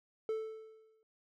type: tone with exponential decay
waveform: triangle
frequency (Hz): 440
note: A4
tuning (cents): 0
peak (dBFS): -29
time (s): 0.29-1.03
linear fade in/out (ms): 1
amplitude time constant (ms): 160
effects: none